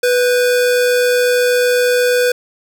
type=tone pair together; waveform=square; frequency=493.3 / 1588 Hz; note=B4 / G6; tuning=-2 / +22 cents; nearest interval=octave + minor sixth; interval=2024 cents; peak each=-12 / -23 dBFS; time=0.03-2.32 s; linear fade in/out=5 ms; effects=none